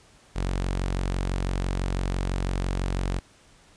sawtooth tone, 46 Hz, F#1, 9 cents flat, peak -21 dBFS, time 0.35-3.2 s, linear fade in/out 20 ms, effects pink hiss -56 dBFS RMS until 3.76 s + resampled to 22050 Hz

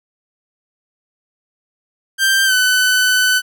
sawtooth tone with pitch glide, 1574 to 1504.7 Hz, G6 to F#6, +7 to +29 cents, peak -8 dBFS, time 2.18-3.42 s, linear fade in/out 50 ms, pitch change -78 cents, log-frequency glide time 2.45-2.54 s, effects none

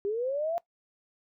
sine linear sweep, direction up, 392 to 696 Hz, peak -27 dBFS, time 0.05-0.58 s, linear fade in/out 0 ms, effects noise-tail reverb RT60 0.1 s tail -19 dB re dry

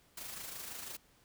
white noise with amplitude modulation, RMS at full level -43 dBFS, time 0.17-0.97 s, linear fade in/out 5 ms, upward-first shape sine, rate 26 Hz, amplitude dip 45%, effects pink hiss -67 dBFS RMS until 1.24 s

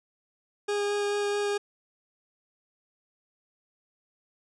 40% pulse tone with vibrato, 409.3 Hz, G#4, 25 cents flat, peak -25 dBFS, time 0.68-1.58 s, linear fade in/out 10 ms, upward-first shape sine, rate 4.6 Hz, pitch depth 8 cents each way, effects resampled to 22050 Hz

